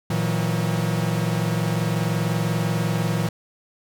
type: tone cluster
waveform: 45% pulse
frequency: 115.3 / 160.8 / 181.1 Hz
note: A#2 / E3 / F#3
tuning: -19 / -43 / -37 cents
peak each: -25 / -24 / -27 dBFS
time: 0.1-3.29 s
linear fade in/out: 5 ms
effects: none